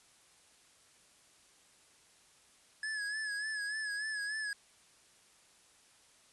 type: tone with vibrato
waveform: square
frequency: 1700 Hz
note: G#6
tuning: 40 cents sharp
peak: -36 dBFS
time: 2.83-4.53 s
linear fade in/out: 2 ms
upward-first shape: sine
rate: 3.4 Hz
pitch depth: 55 cents each way
effects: white hiss -64 dBFS RMS until 6.32 s + resampled to 24000 Hz